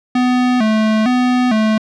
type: tone with vibrato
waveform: square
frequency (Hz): 233.1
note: A#3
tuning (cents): 0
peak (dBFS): -12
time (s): 0.15-1.78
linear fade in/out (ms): 5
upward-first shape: square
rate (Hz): 1.1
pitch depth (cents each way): 120
effects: low-pass 4000 Hz 12 dB/octave